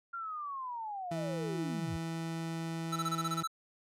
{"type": "linear sweep", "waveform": "sine", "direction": "down", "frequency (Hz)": [1396, 69.3], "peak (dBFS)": -37, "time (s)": [0.13, 1.97], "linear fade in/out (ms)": 10}
{"type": "tone", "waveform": "30% pulse", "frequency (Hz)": 164.4, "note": "E3", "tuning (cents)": -4, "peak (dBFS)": -33, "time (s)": [1.11, 3.43], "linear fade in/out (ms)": 5}
{"type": "tone bursts", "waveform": "square", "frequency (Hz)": 1318.5, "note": "E6", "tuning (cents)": 0, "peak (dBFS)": -32, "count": 9, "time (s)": [2.92, 3.475], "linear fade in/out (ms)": 10, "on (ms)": 43, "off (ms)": 21}
{"effects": ["low-pass 11000 Hz 12 dB/octave"]}